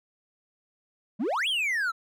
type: exponential two-way sweep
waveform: triangle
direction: up then down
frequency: 186.5 to 3392 to 1302 Hz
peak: -23 dBFS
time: 1.19-1.92 s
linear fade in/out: 20 ms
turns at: 1.48 s
effects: none